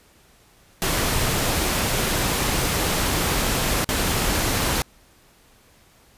pink noise with dropouts, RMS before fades -22 dBFS, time 0.82-4.82 s, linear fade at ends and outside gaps 0 ms, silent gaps 3.844-3.89 s, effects pink hiss -55 dBFS RMS until 6.17 s + resampled to 32000 Hz

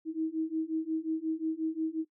sine beating tone pair, 316.4 / 322 Hz, D#4 / E4, +29 / -41 cents, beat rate 5.6 Hz, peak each -33 / -32 dBFS, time 0.05-2.05 s, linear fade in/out 50 ms, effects noise-tail reverb RT60 0.1 s tail -18 dB re dry

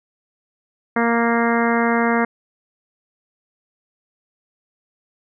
harmonic tone, 233.1 Hz, A#3, in tune, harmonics 1 / 2 / 3 / 4 / 5 / 6 / 7 / 8 / 9, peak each -19 / -22 / -24 / -25 / -26 / -27 / -27 / -28 / -29 dBFS, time 0.96-2.25 s, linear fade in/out 5 ms, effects none

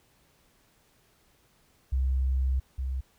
sine tone pair in turn, 65.41 / 65.41 Hz, C2 / C2, 0 / 0 cents, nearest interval unison, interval 0 cents, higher neither, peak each -23 / -28 dBFS, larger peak first, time 1.92-2.6 / 2.78-3.01 s, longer first, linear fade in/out 10 ms, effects pink hiss -65 dBFS RMS until 3.18 s

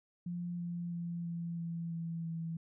sine tone with pitch steps, 174.61 / 172.9 / 171.21 / 169.54 / 167.88 / 166.24 / 164.62 Hz, F3 / F3 / F3 / E3 / E3 / E3 / E3, 0 / -17 / -34 / +49 / +32 / +15 / -2 cents, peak -36 dBFS, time 0.26-2.57 s, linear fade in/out 5 ms, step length 330 ms, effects none

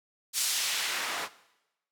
white noise with band-pass filter sweep, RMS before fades -31 dBFS, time 0.33-1.29 s, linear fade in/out 50 ms, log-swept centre 6900 to 900 Hz, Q 0.74, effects noise-tail reverb RT60 0.9 s tail -18 dB re dry

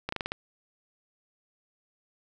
slowing click train, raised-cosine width 0.3 ms, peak -15 dBFS, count 6, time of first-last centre 0.09-0.319 s, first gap 34 ms, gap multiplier 1.15, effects none

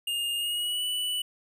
square tone with pitch glide, 2829 to 2966 Hz, F7 to F#7, +22 to +4 cents, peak -28 dBFS, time 0.07-1.22 s, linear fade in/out 5 ms, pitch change +82 cents, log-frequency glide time 0.36-0.84 s, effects none

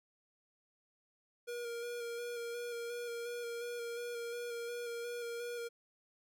square tone with vibrato, 474.2 Hz, A#4, 30 cents sharp, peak -40 dBFS, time 1.47-5.69 s, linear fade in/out 20 ms, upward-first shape square, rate 2.8 Hz, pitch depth 19 cents each way, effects none

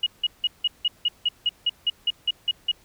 sine tone bursts, 2891 Hz, F#7, 41 cents flat, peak -18 dBFS, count 14, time 0.03-2.716 s, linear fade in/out 5 ms, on 34 ms, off 170 ms, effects pink hiss -57 dBFS RMS until 2.84 s

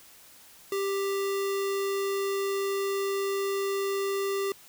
sine tone with sample-and-hold, 394.1 Hz, G4, 9 cents sharp, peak -26 dBFS, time 0.72-4.52 s, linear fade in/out 2 ms, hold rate 1575 Hz, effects white hiss -53 dBFS RMS until 4.68 s

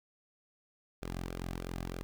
sawtooth tone with flanger, 43.92 Hz, F1, 11 cents sharp, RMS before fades -40 dBFS, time 1.02-2.03 s, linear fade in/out 0 ms, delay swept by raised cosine 1 to 2.2 ms, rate 3.2 Hz, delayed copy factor -0.6, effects 10-bit

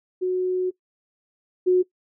sine tone pair in turn, 367.4 / 365.1 Hz, F#4 / F#4, -12 / -23 cents, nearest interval unison, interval 11 cents, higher first, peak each -20 / -14 dBFS, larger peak second, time 0.21-0.71 / 1.66-1.83 s, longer first, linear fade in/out 20 ms, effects noise-tail reverb RT60 0.1 s tail -19 dB re dry

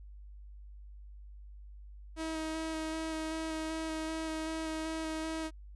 sawtooth tone with vibrato, 318.7 Hz, D#4, 42 cents sharp, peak -31 dBFS, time 2.16-5.51 s, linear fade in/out 50 ms, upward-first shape square, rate 2.6 Hz, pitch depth 11 cents each way, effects added 50 Hz sine -47 dBFS peak until 5.75 s + resampled to 24000 Hz

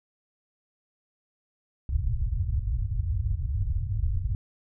white low-pass noise, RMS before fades -27 dBFS, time 1.89-4.35 s, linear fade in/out 2 ms, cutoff 110 Hz, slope 48 dB/octave, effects none

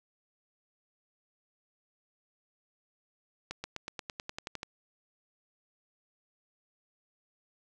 accelerating click train, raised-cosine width 0.2 ms, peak -20 dBFS, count 12, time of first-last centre 3.51-4.631 s, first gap 130 ms, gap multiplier 0.95, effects none

